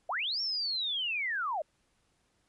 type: linear two-way sweep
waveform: sine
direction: up then down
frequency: 567 to 5540 to 567 Hz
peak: -30 dBFS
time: 0.09-1.62 s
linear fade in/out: 5 ms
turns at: 0.41 s
effects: pink hiss -73 dBFS RMS until 2.48 s + resampled to 24000 Hz